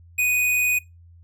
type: tone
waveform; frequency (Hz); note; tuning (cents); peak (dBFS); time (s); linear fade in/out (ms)
square; 2485; D#7; -3; -19; 0.18-0.79; 10
effects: noise-tail reverb RT60 0.2 s tail -22 dB re dry + added 85 Hz sine -46 dBFS peak until 1.23 s